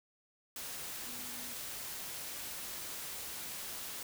sine tone in noise, 243.8 Hz, B3, 22 cents flat, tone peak -54 dBFS, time 1.06-1.53 s, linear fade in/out 2 ms, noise white, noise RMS -43 dBFS, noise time 0.56-4.03 s, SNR -14 dB, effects none

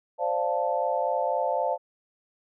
sine chord, D minor seventh, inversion third, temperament equal with one note detuned, 523.3 / 587.3 / 696.4 / 880 Hz, C5 / D5 / F5 / A5, 0 / 0 / -5 / 0 cents, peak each -29 dBFS, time 0.18-1.78 s, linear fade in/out 50 ms, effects none

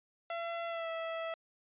sawtooth tone with pitch glide, 676 to 656 Hz, E5 to E5, +43 to -9 cents, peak -32 dBFS, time 0.3-1.34 s, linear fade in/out 2 ms, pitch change -52 cents, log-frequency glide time 0.67-0.89 s, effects resampled to 8000 Hz

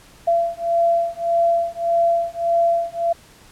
sine beating tone pair, 678 / 679.7 Hz, E5 / F5, +49 / -47 cents, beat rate 1.7 Hz, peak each -19 dBFS, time 0.27-3.13 s, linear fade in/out 10 ms, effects pink hiss -48 dBFS RMS until 3.51 s + low-pass 12000 Hz 12 dB/octave

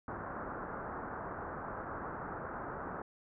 white low-pass noise, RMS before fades -42 dBFS, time 0.08-3.02 s, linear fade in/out 2 ms, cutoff 1500 Hz, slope 48 dB/octave, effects none

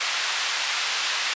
white band-pass noise, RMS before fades -26 dBFS, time 0-1.34 s, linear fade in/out 10 ms, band 1100 to 4100 Hz, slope 12 dB/octave, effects resampled to 16000 Hz

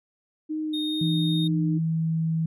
sine tone with vibrato, 308.2 Hz, D#4, 16 cents flat, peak -26 dBFS, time 0.49-1.79 s, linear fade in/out 20 ms, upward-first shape sine, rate 2.4 Hz, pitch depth 15 cents each way
triangle tone, 3696 Hz, A#7, 16 cents flat, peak -28 dBFS, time 0.73-1.48 s, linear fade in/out 10 ms
sine tone with pitch glide, 164.81 to 161.89 Hz, E3 to E3, 0 to -31 cents, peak -22 dBFS, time 1.01-2.46 s, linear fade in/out 5 ms, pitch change -31 cents, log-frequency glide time 1.58-1.84 s
effects none

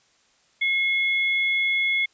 sine tone pair together, 2163 / 3401 Hz, C#7 / G#7, -43 / +40 cents, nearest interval minor sixth, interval 783 cents, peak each -20 / -29 dBFS, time 0.61-2.06 s, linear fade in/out 10 ms, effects white hiss -62 dBFS RMS until 2.13 s + resampled to 16000 Hz

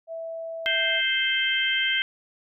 sine tone, 657 Hz, E5, 6 cents flat, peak -31 dBFS, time 0.07-1.02 s, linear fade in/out 50 ms
harmonic tone, 523.3 Hz, C5, in tune, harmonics 3 / 4 / 5 / 6, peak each -27 / -26 / -33 / -25 dBFS, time 0.66-2.02 s, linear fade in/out 0 ms
effects none

